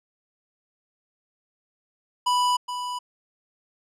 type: tone with echo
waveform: square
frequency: 987.8 Hz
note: B5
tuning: in tune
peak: -20 dBFS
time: 2.26-2.57 s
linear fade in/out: 10 ms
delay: 420 ms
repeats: 1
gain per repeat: -9 dB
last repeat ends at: 2.99 s
effects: low-pass 9000 Hz 12 dB/octave

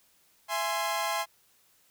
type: chord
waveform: sawtooth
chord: E augmented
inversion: none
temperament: equal with one note detuned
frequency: 668.5 / 830.6 / 1046.5 Hz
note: E5 / G#5 / B#5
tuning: +24 / 0 / 0 cents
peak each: -30 / -29 / -28 dBFS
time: 0.48-1.26 s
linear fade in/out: 50 ms
effects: white hiss -65 dBFS RMS until 1.9 s

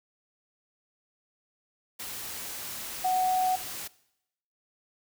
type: tone in noise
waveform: sine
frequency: 742 Hz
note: F#5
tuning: 5 cents sharp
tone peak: -23 dBFS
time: 3.04-3.56 s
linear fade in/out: 10 ms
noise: white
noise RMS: -38 dBFS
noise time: 1.99-3.88 s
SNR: +12 dB
effects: noise-tail reverb RT60 0.8 s tail -20 dB re dry

